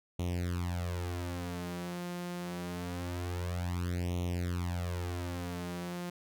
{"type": "tone with flanger", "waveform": "sawtooth", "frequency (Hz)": 88.2, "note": "F2", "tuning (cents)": 18, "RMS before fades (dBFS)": -36, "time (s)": [0.19, 6.1], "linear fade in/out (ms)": 5, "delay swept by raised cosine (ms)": [0.31, 5.71], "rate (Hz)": 0.25, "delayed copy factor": 0.95, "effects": []}